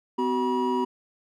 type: tone cluster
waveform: triangle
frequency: 253 / 377.2 / 965 Hz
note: B3 / F#4 / B5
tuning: +42 / +33 / -40 cents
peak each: -25 dBFS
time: 0.18-0.85 s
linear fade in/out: 10 ms
effects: none